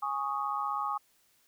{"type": "chord", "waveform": "sine", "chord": "Ab suspended fourth", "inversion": "none", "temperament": "equal", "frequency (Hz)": [830.6, 1108.7, 1244.5], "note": ["Ab5", "Db6", "Eb6"], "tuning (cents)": [0, 0, 0], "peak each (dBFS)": [-35, -34, -34], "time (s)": [0.02, 0.98], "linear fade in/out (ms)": 10, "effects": ["white hiss -68 dBFS RMS until 1.47 s"]}